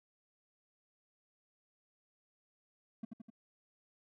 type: tone with echo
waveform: triangle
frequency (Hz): 224.6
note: A3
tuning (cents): +36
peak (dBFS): -36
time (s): 3.03-3.05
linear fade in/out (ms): 5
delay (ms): 84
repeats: 3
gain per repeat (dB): -4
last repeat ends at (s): 3.302
effects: none